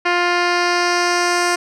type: tone with low-pass filter sweep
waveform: 10% pulse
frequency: 351.6 Hz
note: F4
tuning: 12 cents sharp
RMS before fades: -17 dBFS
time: 0.05-1.56 s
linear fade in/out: 10 ms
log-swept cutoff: 3300 to 7900 Hz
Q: 1.6
effects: none